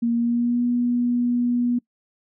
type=tone with pitch glide; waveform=sine; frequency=234.2 to 242.5 Hz; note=A#3 to B3; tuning=+8 to -31 cents; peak=-18 dBFS; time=0.02-1.79 s; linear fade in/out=10 ms; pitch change=+61 cents; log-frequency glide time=0.14-0.63 s; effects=noise-tail reverb RT60 0.1 s tail -23 dB re dry